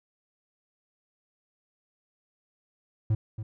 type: tone with echo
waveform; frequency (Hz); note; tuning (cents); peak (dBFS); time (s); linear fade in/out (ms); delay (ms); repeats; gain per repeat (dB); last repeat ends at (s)
triangle; 108.5; A2; -24; -19; 3.1-3.15; 5; 280; 1; -11; 3.43
effects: none